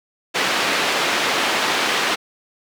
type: band-pass noise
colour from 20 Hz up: white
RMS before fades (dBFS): -20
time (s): 0.34-2.16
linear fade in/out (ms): 20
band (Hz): 250 to 3000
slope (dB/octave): 12
effects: none